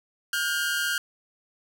sawtooth tone pair together, 1430.2 / 1586 Hz, F6 / G6, +41 / +20 cents, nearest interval major second, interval 179 cents, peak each -24 / -24 dBFS, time 0.33-0.98 s, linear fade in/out 2 ms, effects none

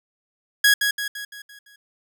sawtooth tone with echo, 1661.2 Hz, G#6, in tune, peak -9 dBFS, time 0.64-0.74 s, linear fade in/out 5 ms, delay 170 ms, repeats 6, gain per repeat -6 dB, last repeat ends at 1.76 s, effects none

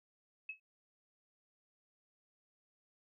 sine tone with exponential decay, 2581 Hz, E7, 37 cents flat, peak -37 dBFS, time 0.49-0.6 s, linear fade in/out 5 ms, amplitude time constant 23 ms, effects none

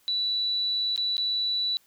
sine tone with dropouts, 3951 Hz, B7, in tune, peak -24 dBFS, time 0.08-1.77 s, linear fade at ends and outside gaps 0 ms, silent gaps 0.961-0.977 / 1.168-1.18 s, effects white hiss -63 dBFS RMS until 1.86 s

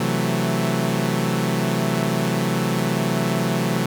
sawtooth chord, F# half-diminished seventh, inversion second, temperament equal, 130.81 / 164.81 / 185 / 220 Hz, C3 / E3 / F#3 / A3, 0 / 0 / 0 / 0 cents, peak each -21 dBFS, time 0-3.86 s, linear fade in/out 5 ms, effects none

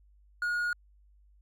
triangle tone, 1439 Hz, F#6, 49 cents flat, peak -26 dBFS, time 0.42-0.73 s, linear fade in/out 2 ms, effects added 50 Hz sine -58 dBFS peak until 1.41 s

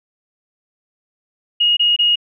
sine tone bursts, 2873 Hz, F7, 48 cents sharp, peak -11 dBFS, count 3, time 1.6-2.158 s, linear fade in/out 10 ms, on 170 ms, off 24 ms, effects none

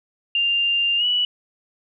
sine tone with pitch glide, 2794 to 2948 Hz, F7 to F#7, 0 to -7 cents, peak -17 dBFS, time 0.35-1.25 s, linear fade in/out 2 ms, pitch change +93 cents, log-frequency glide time 0.97-1.05 s, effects none

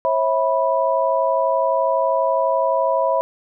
sine tone cluster, 540 / 652 / 983 Hz, C#5 / E5 / B5, -45 / -19 / -8 cents, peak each -20 dBFS, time 0.05-3.21 s, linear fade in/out 0 ms, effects none

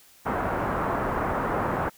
white low-pass noise, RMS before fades -27 dBFS, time 0.25-1.9 s, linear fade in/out 20 ms, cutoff 1300 Hz, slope 24 dB/octave, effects white hiss -55 dBFS RMS until 1.97 s

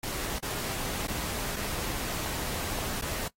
pink noise with dropouts, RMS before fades -34 dBFS, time 0.03-3.28 s, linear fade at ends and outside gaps 5 ms, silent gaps 0.387-0.426 / 1.069-1.08 / 1.56-1.565 / 3.014-3.021 s, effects noise-tail reverb RT60 0.1 s tail -22 dB re dry + AAC 48 kbps

